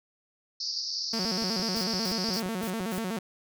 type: band-pass noise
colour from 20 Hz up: pink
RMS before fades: -33 dBFS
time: 0.6-2.4 s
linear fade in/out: 5 ms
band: 4500 to 5500 Hz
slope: 96 dB/octave
type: tone with vibrato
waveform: sawtooth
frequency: 203.9 Hz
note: G#3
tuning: 32 cents flat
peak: -26 dBFS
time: 1.13-3.19 s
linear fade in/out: 5 ms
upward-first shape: square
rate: 8.1 Hz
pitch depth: 180 cents each way
type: click train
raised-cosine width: 2 ms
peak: -28 dBFS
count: 11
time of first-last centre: 1.25-2.98 s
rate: 5.78 Hz
type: noise bursts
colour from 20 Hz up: white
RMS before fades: -42 dBFS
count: 5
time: 1.76-2.99 s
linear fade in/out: 2 ms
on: 78 ms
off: 210 ms
effects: none